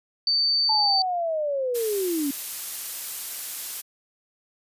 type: tone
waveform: sine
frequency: 4574 Hz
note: D8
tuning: 47 cents flat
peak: -19 dBFS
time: 0.27-1.02 s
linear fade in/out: 2 ms
type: linear sweep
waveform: sine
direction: down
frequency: 880 to 269.4 Hz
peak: -23 dBFS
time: 0.69-2.31 s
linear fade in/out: 5 ms
type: noise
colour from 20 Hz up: blue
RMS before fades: -31 dBFS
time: 1.74-3.82 s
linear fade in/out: 20 ms
effects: resampled to 32000 Hz